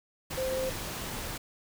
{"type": "tone in noise", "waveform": "sine", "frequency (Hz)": 522, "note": "C5", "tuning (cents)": -4, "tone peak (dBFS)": -29, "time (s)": [0.37, 0.7], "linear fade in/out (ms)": 10, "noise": "pink", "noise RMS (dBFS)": -37, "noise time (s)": [0.3, 1.38], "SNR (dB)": 5, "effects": []}